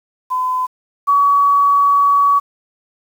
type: tone pair in turn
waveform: sine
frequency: 1015 / 1132.5 Hz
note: B5 / C#6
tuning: +47 / +37 cents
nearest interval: major second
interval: 190 cents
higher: second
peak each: -15 / -9 dBFS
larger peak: second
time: 0.3-0.67 / 1.07-2.4 s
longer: second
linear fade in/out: 20 ms
effects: 7-bit